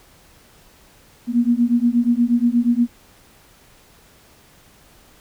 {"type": "beating tone pair", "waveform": "sine", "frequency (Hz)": [234.6, 243], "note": ["A#3", "B3"], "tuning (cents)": [11, -28], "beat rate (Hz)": 8.4, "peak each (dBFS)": -17, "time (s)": [1.27, 2.88], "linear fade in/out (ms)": 50, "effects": ["pink hiss -51 dBFS RMS until 5.2 s"]}